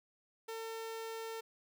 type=tone; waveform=sawtooth; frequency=450 Hz; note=A4; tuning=39 cents sharp; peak=-37 dBFS; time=0.48-1.41 s; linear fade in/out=10 ms; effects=none